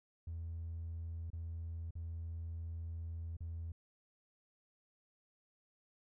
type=tone with dropouts; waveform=triangle; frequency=82.9 Hz; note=E2; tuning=10 cents sharp; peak=-37 dBFS; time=0.27-3.72 s; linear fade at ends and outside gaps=5 ms; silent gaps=1.303-1.331 / 1.908-1.953 / 3.368-3.405 s; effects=tanh soft clip ceiling -37 dBFS